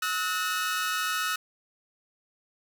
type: tone cluster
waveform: sawtooth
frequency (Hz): 1286 / 1467 / 1817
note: E6 / F#6 / A#6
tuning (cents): -43 / -15 / -45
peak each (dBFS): -26 / -27 / -33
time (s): 0.02-1.36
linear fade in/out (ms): 5
effects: none